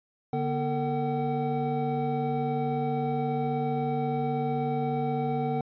triangle tone cluster, 144.7 / 241 / 453.1 / 758 Hz, D3 / B3 / A#4 / F#5, -25 / -42 / -49 / +42 cents, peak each -29 / -30 / -30 / -29 dBFS, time 0.33-5.61 s, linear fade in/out 2 ms, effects resampled to 11025 Hz

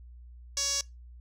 sawtooth tone with band-pass filter, 560 Hz, C#5, 18 cents sharp, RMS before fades -30 dBFS, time 0.57-0.81 s, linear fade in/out 2 ms, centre 5900 Hz, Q 5, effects noise-tail reverb RT60 0.2 s tail -21 dB re dry + added 60 Hz sine -46 dBFS peak until 1.2 s

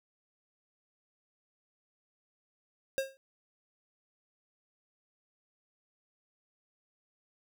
square tone with exponential decay, 537 Hz, C5, 45 cents sharp, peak -26 dBFS, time 2.98-3.17 s, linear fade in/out 0 ms, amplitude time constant 41 ms, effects none

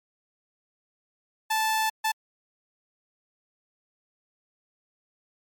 sawtooth tone bursts at uneven times, 877 Hz, A5, 6 cents flat, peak -19 dBFS, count 2, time 1.5-1.9 / 2.04-2.12 s, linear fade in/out 10 ms, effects MP3 96 kbps

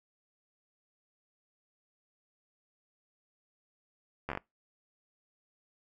slowing click train, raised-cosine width 0.5 ms, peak -20 dBFS, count 6, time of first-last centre 4.29-4.374 s, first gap 12 ms, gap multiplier 1.17, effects noise-tail reverb RT60 0.2 s tail -23 dB re dry

